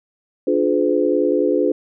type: chord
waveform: sine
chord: D diminished seventh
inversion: none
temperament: just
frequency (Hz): 293.7 / 352.4 / 422.9 / 507.5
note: D4 / F4 / Ab4 / Cb5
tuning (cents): 0 / +16 / +31 / +47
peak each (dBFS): -20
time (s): 0.47-1.72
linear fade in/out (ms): 5
effects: none